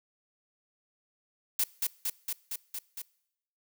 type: noise with echo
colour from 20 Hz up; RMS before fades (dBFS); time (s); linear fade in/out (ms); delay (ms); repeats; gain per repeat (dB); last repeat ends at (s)
blue; -27; 1.59-1.64; 5; 230; 6; -2; 3.02
effects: noise-tail reverb RT60 0.8 s tail -23 dB re dry